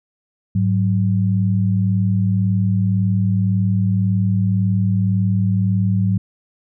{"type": "tone pair together", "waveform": "sine", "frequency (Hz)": [104.7, 186.55], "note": ["G#2", "F#3"], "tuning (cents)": [15, 14], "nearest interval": "minor seventh", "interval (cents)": 999, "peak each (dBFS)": [-16, -18], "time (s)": [0.55, 6.18], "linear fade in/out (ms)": 5, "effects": []}